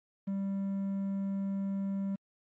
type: tone with quantisation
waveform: triangle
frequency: 196 Hz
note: G3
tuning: in tune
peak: -29 dBFS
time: 0.27-2.16 s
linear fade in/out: 10 ms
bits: 9
effects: low-pass 2000 Hz 12 dB/octave + AAC 64 kbps